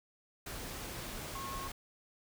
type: tone in noise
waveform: sine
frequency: 1086 Hz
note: C#6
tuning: 36 cents flat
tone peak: -41 dBFS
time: 1.35-1.68 s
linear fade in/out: 5 ms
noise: pink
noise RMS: -43 dBFS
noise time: 0.46-1.72 s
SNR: -1 dB
effects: none